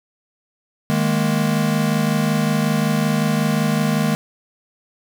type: chord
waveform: square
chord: D# suspended fourth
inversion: none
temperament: equal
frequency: 155.56 / 207.7 / 233.1 Hz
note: D#3 / G#3 / A#3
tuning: 0 / 0 / 0 cents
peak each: -21 / -21 / -23 dBFS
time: 0.9-4.15 s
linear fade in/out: 0 ms
effects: 9-bit